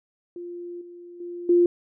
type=tone with level steps; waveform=sine; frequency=349.2 Hz; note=F4; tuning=in tune; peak=-33 / -40 / -32 / -14 dBFS; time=0.36-1.66 s; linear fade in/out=2 ms; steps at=0.81 / 1.2 / 1.49 s; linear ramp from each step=5 ms; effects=none